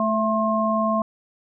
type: tone cluster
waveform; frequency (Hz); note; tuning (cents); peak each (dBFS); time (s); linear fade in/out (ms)
sine; 218.3 / 664 / 1068; A3 / E5 / C6; -13 / +12 / +35; -23; 0-1.02; 2
effects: none